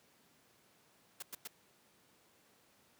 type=noise bursts; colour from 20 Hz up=white; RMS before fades=-44 dBFS; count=3; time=1.2-1.475 s; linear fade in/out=5 ms; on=25 ms; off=100 ms; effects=pink hiss -68 dBFS RMS until 2.99 s + high-pass 150 Hz 12 dB/octave